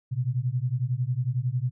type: beating tone pair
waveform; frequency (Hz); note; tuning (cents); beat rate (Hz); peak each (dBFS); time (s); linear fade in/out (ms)
sine; 120 / 131; B2 / C3; -49 / +2; 11; -27; 0.11-1.71; 20
effects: none